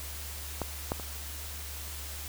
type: clicks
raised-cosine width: 1 ms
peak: -17 / -15 / -26 dBFS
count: 3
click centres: 0.617 / 0.919 / 0.998 s
effects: added 72 Hz sine -41 dBFS peak until 2.28 s + white hiss -42 dBFS RMS until 2.28 s